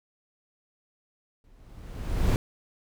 brown noise with exponential growth, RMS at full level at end -19 dBFS, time 1.44-2.36 s, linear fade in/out 1 ms, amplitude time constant 200 ms, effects none

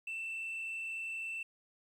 sine tone with frequency modulation, 2670 Hz, E7, 22 cents sharp, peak -35 dBFS, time 0.07-1.43 s, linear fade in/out 5 ms, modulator 43.7 Hz, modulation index 0.8, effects tanh soft clip ceiling -36 dBFS + 11-bit

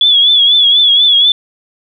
sine tone with vibrato, 3401 Hz, G#7, 40 cents sharp, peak -5 dBFS, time 0.01-1.32 s, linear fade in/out 2 ms, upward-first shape triangle, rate 4.1 Hz, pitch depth 81 cents each way, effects none

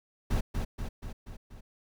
brown noise with echo, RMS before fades -27 dBFS, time 0.3-0.41 s, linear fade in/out 10 ms, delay 240 ms, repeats 5, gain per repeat -4 dB, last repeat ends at 1.61 s, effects none

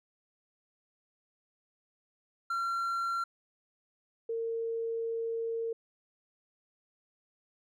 triangle / sine tone pair in turn, 1368 / 457 Hz, F6 / A#4, -36 / -34 cents, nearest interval octave + perfect fifth, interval 1898 cents, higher first, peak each -28 / -31 dBFS, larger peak first, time 2.5-3.24 / 4.29-5.73 s, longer second, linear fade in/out 5 ms, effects none

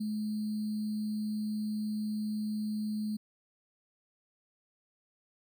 sine tone with sample-and-hold, 213 Hz, G#3, 44 cents sharp, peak -31 dBFS, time 0-3.17 s, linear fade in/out 10 ms, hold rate 4410 Hz, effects none

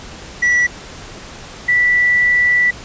triangle / sine tone pair in turn, 1952 / 1963.3 Hz, B6 / B6, -21 / -11 cents, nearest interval unison, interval 10 cents, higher second, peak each -9 / -10 dBFS, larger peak first, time 0.42-0.67 / 1.68-2.71 s, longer second, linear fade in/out 10 ms, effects pink hiss -34 dBFS RMS until 2.84 s + resampled to 16000 Hz

